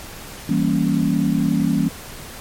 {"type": "chord", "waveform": "sine", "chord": "E diminished seventh", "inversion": "none", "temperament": "equal", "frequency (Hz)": [164.81, 196, 233.1, 277.2], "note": ["E3", "G3", "Bb3", "Db4"], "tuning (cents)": [0, 0, 0, 0], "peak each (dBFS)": -21, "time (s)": [0.49, 1.89], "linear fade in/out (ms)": 5, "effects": ["pink hiss -36 dBFS RMS until 2.4 s", "MP3 64 kbps"]}